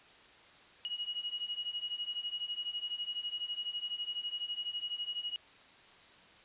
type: beating tone pair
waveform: sine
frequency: 2892 / 2904 Hz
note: F#7 / F#7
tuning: -40 / -33 cents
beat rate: 12 Hz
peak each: -40 / -38 dBFS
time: 0.85-5.36 s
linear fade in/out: 0 ms
effects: white hiss -58 dBFS RMS until 6.44 s + resampled to 8000 Hz